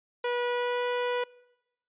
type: tone with pitch glide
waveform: sawtooth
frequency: 486.1 to 490.3 Hz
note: B4 to B4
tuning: -28 to -13 cents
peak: -23 dBFS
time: 0.24-1.24 s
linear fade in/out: 5 ms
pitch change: +15 cents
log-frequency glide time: 0.42-0.85 s
effects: noise-tail reverb RT60 1.0 s tail -24 dB re dry + resampled to 8000 Hz